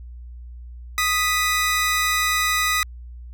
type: tone pair together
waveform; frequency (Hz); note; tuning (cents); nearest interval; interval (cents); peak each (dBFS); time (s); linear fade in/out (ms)
sawtooth; 1244.5 / 1977.7; D#6 / B6; 0 / +2; minor sixth; 802; -18; 0.98-2.83; 0
effects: added 60 Hz sine -35 dBFS peak until 3.33 s